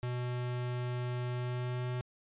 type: tone with pitch glide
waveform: square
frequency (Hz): 123.47 to 124.54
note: B2 to B2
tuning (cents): 0 to +15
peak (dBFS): -34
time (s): 0.03-2.01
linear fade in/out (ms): 0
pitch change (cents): +15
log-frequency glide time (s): 1.32-1.86
effects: resampled to 8000 Hz